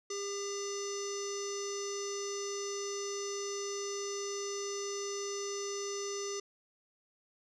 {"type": "tone with low-pass filter", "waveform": "square", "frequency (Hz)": 401.7, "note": "G4", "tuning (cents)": 42, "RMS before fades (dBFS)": -38, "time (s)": [0.1, 6.4], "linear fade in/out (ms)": 5, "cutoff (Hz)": 5900, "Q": 9.9, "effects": []}